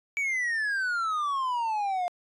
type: exponential sweep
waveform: triangle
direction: down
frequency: 2300 to 698.5 Hz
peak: -24 dBFS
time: 0.17-2.08 s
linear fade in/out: 0 ms
effects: resampled to 24000 Hz